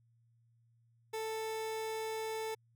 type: tone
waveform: 30% pulse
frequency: 441.3 Hz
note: A4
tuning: 5 cents sharp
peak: -34 dBFS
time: 1.13-2.55 s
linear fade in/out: 10 ms
effects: added 116 Hz sine -67 dBFS peak until 2.75 s